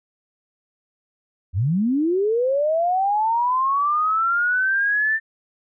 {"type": "linear sweep", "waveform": "sine", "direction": "up", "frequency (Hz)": [77.9, 1792], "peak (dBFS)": -17, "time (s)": [1.53, 5.2], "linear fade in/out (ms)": 50, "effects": []}